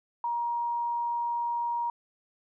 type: tone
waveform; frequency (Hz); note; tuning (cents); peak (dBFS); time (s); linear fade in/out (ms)
sine; 946; A#5; +25; -27; 0.24-1.9; 2
effects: none